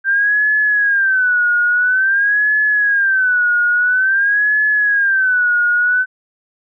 sine tone with vibrato, 1568 Hz, G6, in tune, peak -11 dBFS, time 0.04-6.06 s, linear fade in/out 50 ms, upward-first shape sine, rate 0.49 Hz, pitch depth 150 cents each way, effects none

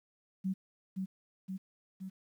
sine tone with echo, 189.4 Hz, F#3, 41 cents sharp, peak -30 dBFS, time 0.44-0.54 s, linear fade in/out 20 ms, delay 520 ms, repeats 3, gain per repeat -3 dB, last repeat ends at 2.1 s, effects 11-bit

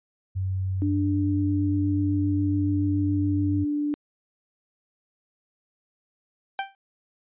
sine tone with pitch glide, 94.4 to 95.55 Hz, F#2 to G2, +35 to -44 cents, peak -24 dBFS, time 0.35-3.65 s, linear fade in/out 20 ms, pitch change +21 cents, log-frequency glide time 0.64-2.29 s
sine tone, 293.7 Hz, D4, in tune, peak -23 dBFS, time 0.82-3.94 s, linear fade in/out 0 ms
sawtooth tone with exponential decay, 783 Hz, G5, 2 cents flat, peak -19 dBFS, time 6.59-6.75 s, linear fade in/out 1 ms, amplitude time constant 34 ms
effects resampled to 8000 Hz

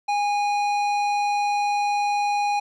sine tone with tanh clipping, 821 Hz, G#5, 20 cents flat, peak -22 dBFS, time 0.08-2.6 s, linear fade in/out 10 ms, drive 14 dB, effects none

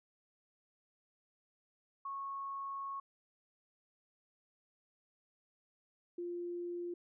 sine tone pair in turn, 1100 / 349 Hz, C#6 / F4, -14 / -1 cents, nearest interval octave + minor sixth, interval 1987 cents, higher first, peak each -39 / -38 dBFS, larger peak second, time 2.05-3 / 6.18-6.94 s, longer first, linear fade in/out 5 ms, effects none

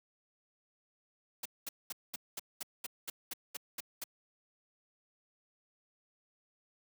white noise bursts, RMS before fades -40 dBFS, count 12, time 1.43-4.04 s, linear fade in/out 5 ms, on 25 ms, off 210 ms, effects high-pass 150 Hz 12 dB/octave

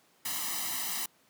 white noise with comb filter, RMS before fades -34 dBFS, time 0.25-1.06 s, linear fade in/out 5 ms, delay 1 ms, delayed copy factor +0.9, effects pink hiss -65 dBFS RMS until 1.29 s + high-pass 200 Hz 12 dB/octave

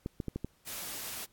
clicks, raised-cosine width 3 ms, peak -22 dBFS, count 5, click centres 0.061 / 0.202 / 0.283 / 0.36 / 0.446 s
white noise, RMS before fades -40 dBFS, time 0.66-1.26 s, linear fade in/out 20 ms
effects pink hiss -68 dBFS RMS until 1.32 s + AAC 64 kbps

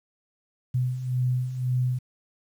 sine beating tone pair, 124.7 / 126.6 Hz, B2 / B2, +17 / +43 cents, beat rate 1.9 Hz, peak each -30 / -24 dBFS, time 0.74-1.99 s, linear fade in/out 10 ms, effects 9-bit

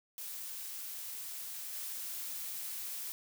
blue noise with level steps, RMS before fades -43 / -41 dBFS, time 0.18-3.12 s, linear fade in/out 0 ms, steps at 1.73 s, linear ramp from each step 2 ms, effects none

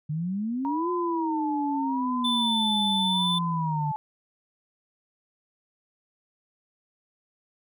sine exponential two-way sweep, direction up then down, 146.83 to 360 to 146.83 Hz, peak -26 dBFS, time 0.09-3.92 s, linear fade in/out 10 ms, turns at 0.9 s
sine tone with vibrato, 933 Hz, A#5, 1 cent sharp, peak -28 dBFS, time 0.65-3.96 s, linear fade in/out 0 ms, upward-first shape sine, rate 0.81 Hz, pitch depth 150 cents each way
triangle tone, 3520 Hz, A7, in tune, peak -23 dBFS, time 2.24-3.39 s, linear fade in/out 10 ms
effects none

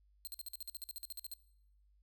5% pulse tone bursts, 4175 Hz, C8, 5 cents flat, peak -35 dBFS, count 16, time 0.25-1.337 s, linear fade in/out 0 ms, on 22 ms, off 49 ms, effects noise-tail reverb RT60 0.8 s tail -22 dB re dry + added 50 Hz sine -66 dBFS peak until 2.02 s

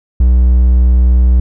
triangle tone, 61.74 Hz, B1, in tune, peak -3 dBFS, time 0.2-1.4 s, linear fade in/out 5 ms, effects none

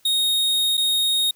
45% pulse tone with dropouts, 3729 Hz, A#7, in tune, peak -18 dBFS, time 0.05-1.31 s, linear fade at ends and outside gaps 5 ms, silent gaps 0.771-0.776 s, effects white hiss -59 dBFS RMS until 1.35 s

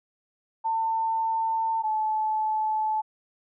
sine tone pair in turn, 897 / 866.4 Hz, A5 / A5, +33 / -27 cents, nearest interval minor second, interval 60 cents, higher first, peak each -23 dBFS, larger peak neither, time 0.64-1.83 / 1.83-3.02 s, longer neither, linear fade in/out 20 ms, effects none

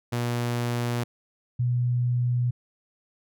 sawtooth / sine tone pair in turn, 120 / 122.52 Hz, B2 / B2, -49 / -13 cents, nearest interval unison, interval 36 cents, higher second, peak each -21 dBFS, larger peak neither, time 0.12-1.04 / 1.59-2.51 s, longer neither, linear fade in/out 10 ms, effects none

